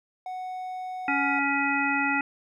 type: tone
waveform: triangle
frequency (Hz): 740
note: F#5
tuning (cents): 0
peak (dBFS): -30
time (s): 0.26-1.39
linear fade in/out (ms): 2
type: harmonic tone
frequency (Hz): 280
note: C#4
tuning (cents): +18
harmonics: 1 / 3 / 5 / 7 / 9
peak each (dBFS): -29 / -29 / -29 / -29 / -29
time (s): 1.08-2.21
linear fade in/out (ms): 2
effects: none

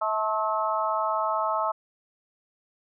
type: harmonic tone with a mistuned harmonic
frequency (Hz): 215.5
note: A3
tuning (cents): -36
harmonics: 3 / 4 / 5 / 6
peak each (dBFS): -29 / -29 / -29 / -29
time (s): 0.01-1.72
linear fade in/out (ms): 10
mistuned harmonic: 4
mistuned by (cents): +31
effects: none

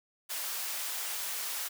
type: high-pass noise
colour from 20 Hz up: white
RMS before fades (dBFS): -36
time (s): 0.29-1.69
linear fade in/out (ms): 20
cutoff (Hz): 650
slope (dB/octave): 12
effects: none

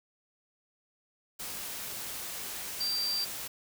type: tone in noise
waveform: sine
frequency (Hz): 4699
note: D8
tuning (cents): 0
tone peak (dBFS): -29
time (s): 2.8-3.25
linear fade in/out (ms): 10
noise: white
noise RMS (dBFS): -39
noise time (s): 1.39-3.48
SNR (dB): +7
effects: none

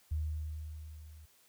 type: tone with level ramp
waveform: sine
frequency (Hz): 77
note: D#2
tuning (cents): -17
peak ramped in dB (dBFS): -30 to -51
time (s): 0.11-1.26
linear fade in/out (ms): 10
effects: white hiss -66 dBFS RMS until 1.48 s

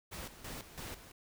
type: noise with tremolo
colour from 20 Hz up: pink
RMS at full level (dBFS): -44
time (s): 0.11-1.12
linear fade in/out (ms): 20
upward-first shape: square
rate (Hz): 3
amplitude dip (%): 70
effects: none

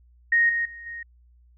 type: tone with level steps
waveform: sine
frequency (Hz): 1864.7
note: A#6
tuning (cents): 0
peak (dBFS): -16 / -22 / -38 / -33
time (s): 0.32-1.03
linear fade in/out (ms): 5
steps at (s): 0.49 / 0.65 / 0.86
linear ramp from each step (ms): 5
effects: added 60 Hz sine -53 dBFS peak until 1.57 s

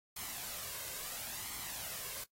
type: noise with flanger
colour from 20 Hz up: white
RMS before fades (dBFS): -43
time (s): 0.16-2.24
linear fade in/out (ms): 5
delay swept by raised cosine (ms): 0.93 to 1.92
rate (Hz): 0.73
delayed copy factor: +0.5
effects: noise-tail reverb RT60 0.1 s tail -18 dB re dry + AAC 48 kbps

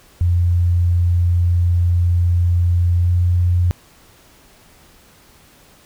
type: tone with pitch glide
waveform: sine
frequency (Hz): 87.31 to 88.38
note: F2 to F2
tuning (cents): 0 to +21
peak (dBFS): -12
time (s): 0.21-3.71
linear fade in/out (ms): 0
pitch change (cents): +21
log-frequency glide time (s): 3-3.11
effects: pink hiss -49 dBFS RMS until 5.85 s

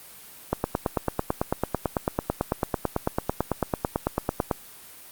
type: click train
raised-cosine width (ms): 1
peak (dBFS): -8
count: 37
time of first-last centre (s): 0.53-4.512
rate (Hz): 9.04
effects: white hiss -46 dBFS RMS until 5.11 s + Opus 32 kbps

